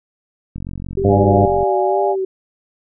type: click train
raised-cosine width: 5 ms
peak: -16 dBFS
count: 50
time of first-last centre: 0.56-1.63 s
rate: 45.8 Hz
type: tone with vibrato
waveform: sine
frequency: 386.2 Hz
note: G4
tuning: 26 cents flat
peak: -17 dBFS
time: 0.97-2.25 s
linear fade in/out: 5 ms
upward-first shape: sine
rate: 2.1 Hz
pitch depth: 44 cents each way
type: harmonic tone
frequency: 100.2 Hz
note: G2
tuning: 38 cents sharp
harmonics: 1 / 2 / 3 / 4 / 5 / 6 / 7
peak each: -15 / -18 / -20 / -21 / -22 / -23 / -23 dBFS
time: 1.04-1.46 s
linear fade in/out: 10 ms
type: chord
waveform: sine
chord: D diminished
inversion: none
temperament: equal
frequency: 587.3 / 698.5 / 830.6 Hz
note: D5 / F5 / Ab5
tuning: 0 / 0 / 0 cents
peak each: -20 dBFS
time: 1.08-2.16 s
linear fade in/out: 50 ms
effects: none